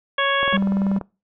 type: harmonic tone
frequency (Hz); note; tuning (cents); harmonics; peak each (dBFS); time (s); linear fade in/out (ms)
554.4; C#5; 0; 1 / 2 / 3 / 4 / 5 / 6; -24 / -22 / -22 / -28 / -29 / -26; 0.18-0.57; 5
type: click train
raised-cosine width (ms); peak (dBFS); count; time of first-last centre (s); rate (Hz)
1; -16; 13; 0.43-1.013; 20.6
type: tone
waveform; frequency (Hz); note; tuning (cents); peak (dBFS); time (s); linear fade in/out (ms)
triangle; 196; G3; 0; -16; 0.53-0.99; 10
effects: noise-tail reverb RT60 0.3 s tail -24 dB re dry